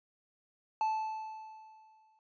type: tone with exponential decay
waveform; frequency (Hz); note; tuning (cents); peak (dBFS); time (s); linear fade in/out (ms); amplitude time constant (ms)
triangle; 874; A5; -12; -25; 0.81-2.19; 1; 300
effects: resampled to 16000 Hz